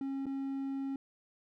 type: tone with dropouts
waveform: triangle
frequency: 272 Hz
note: C#4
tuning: 33 cents flat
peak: -32 dBFS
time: 0.01-0.96 s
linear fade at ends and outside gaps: 2 ms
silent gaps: 0.257-0.265 s
effects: none